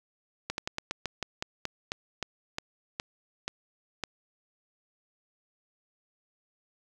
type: slowing click train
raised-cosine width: 0.2 ms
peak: -14 dBFS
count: 15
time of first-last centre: 0.5-4.037 s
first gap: 81 ms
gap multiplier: 1.16
effects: none